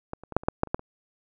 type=clicks; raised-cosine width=1 ms; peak=-18 / -29 / -23 / -6 / -27 / -6 / -7 / -27 / -9 / -28 dBFS; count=10; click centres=0.134 / 0.236 / 0.323 / 0.366 / 0.435 / 0.485 / 0.634 / 0.673 / 0.745 / 0.794 s; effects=none